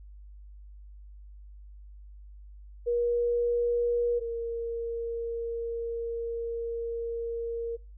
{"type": "tone pair in turn", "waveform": "sine", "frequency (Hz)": [477.1, 464.6], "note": ["A#4", "A#4"], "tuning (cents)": [40, -6], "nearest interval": "unison", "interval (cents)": 46, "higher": "first", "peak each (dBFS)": [-24, -30], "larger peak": "first", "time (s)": [[2.86, 4.2], [4.2, 7.77]], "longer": "second", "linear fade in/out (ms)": 20, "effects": ["noise-tail reverb RT60 0.3 s tail -24 dB re dry", "added 50 Hz sine -45 dBFS peak until 7.97 s"]}